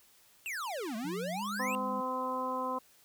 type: exponential two-way sweep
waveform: square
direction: down then up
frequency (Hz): 2811 to 207.7 to 2811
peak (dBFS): -36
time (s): 0.46-1.75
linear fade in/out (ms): 0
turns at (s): 0.96
type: tone with pitch glide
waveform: sine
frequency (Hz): 179.4 to 204.9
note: F3 to G#3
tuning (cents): +47 to -23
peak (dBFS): -38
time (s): 1.04-2.01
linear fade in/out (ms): 10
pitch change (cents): +230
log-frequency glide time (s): 1.34-1.41
type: harmonic tone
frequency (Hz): 256.9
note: C4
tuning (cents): -32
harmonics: 1 / 2 / 3 / 4 / 5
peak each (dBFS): -40 / -38 / -43 / -34 / -44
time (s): 1.59-2.79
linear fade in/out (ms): 10
effects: white hiss -63 dBFS RMS until 3.04 s